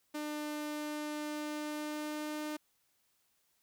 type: tone with pitch glide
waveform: sawtooth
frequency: 299.9 to 302.9 Hz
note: D4 to D#4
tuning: +36 to -46 cents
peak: -33 dBFS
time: 0.14-2.57 s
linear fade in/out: 10 ms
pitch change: +18 cents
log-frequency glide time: 1.49-2.38 s
effects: white hiss -75 dBFS RMS until 3.62 s